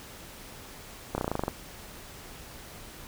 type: slowing click train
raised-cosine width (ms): 1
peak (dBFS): -14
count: 10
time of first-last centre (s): 1.15-1.481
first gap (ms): 30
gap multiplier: 1.05
effects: pink hiss -46 dBFS RMS until 3.07 s